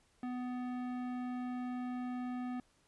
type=tone with tanh clipping; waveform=sine; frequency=249 Hz; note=B3; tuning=14 cents sharp; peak=-39 dBFS; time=0.23-2.6 s; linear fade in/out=2 ms; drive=16 dB; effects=pink hiss -71 dBFS RMS until 2.87 s + resampled to 24000 Hz

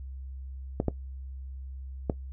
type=clicks; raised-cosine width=2 ms; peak=-12 dBFS; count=3; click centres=0.801 / 0.883 / 2.098 s; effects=noise-tail reverb RT60 0.1 s tail -17 dB re dry + added 66 Hz sine -37 dBFS peak until 2.32 s

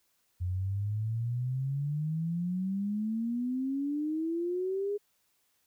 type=exponential sweep; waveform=sine; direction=up; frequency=88.1 to 415.3 Hz; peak=-29 dBFS; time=0.4-4.98 s; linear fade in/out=20 ms; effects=white hiss -73 dBFS RMS until 5.66 s

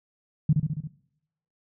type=tone with echo; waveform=sine; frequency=151.3 Hz; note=D#3; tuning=48 cents flat; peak=-15 dBFS; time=0.49-0.53 s; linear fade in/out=5 ms; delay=69 ms; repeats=5; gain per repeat=-3 dB; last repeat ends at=0.875 s; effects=noise-tail reverb RT60 0.8 s tail -20 dB re dry

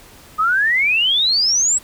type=exponential sweep; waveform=sine; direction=up; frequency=1223 to 7960 Hz; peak=-13 dBFS; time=0.38-1.79 s; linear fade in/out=20 ms; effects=pink hiss -44 dBFS RMS until 1.83 s

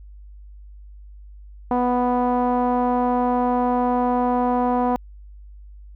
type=tone with low-pass filter; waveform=sawtooth; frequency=246.9 Hz; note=B3; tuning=in tune; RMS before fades=-20 dBFS; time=1.71-4.96 s; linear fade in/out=0 ms; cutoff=880 Hz; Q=4.2; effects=added 50 Hz sine -39 dBFS peak until 5.95 s

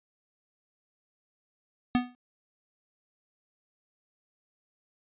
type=tone with exponential decay; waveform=square; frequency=246.9 Hz; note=B3; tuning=in tune; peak=-19 dBFS; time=1.95-2.15 s; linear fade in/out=0 ms; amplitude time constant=42 ms; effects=resampled to 8000 Hz

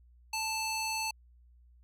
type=tone with band-pass filter; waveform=square; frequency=880 Hz; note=A5; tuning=in tune; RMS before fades=-34 dBFS; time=0.33-1.11 s; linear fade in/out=5 ms; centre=5200 Hz; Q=0.63; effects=added 60 Hz sine -57 dBFS peak until 1.83 s

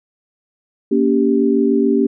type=chord; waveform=sine; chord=G diminished; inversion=first; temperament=just; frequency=235.2 / 282.2 / 392 Hz; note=Bb3 / Db4 / G4; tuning=+16 / +31 / 0 cents; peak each=-16 dBFS; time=0.91-2.07 s; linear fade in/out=10 ms; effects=none

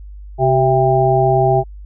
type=harmonic tone with a mistuned harmonic; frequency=132.6 Hz; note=C3; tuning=23 cents sharp; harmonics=1 / 3 / 5 / 6; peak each=-16 / -16 / -16 / -16 dBFS; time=0.38-1.64 s; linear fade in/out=50 ms; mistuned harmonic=3; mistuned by=-59 cents; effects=added 50 Hz sine -31 dBFS peak until 1.85 s

